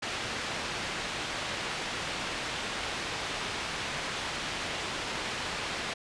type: low-pass noise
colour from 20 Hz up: white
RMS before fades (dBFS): -35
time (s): 0.02-5.94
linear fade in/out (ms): 10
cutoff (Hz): 3300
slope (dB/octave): 12
effects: resampled to 22050 Hz